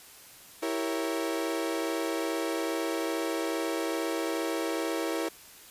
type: chord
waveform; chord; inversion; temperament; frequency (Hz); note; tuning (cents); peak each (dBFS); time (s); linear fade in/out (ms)
35% pulse; E diminished seventh; none; equal; 329.6 / 392 / 466.2 / 554.4; E4 / G4 / Bb4 / Db5; 0 / 0 / 0 / 0; -30 / -36 / -33 / -35; 0.62-5.29; 10
effects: white hiss -51 dBFS RMS until 5.7 s + resampled to 32000 Hz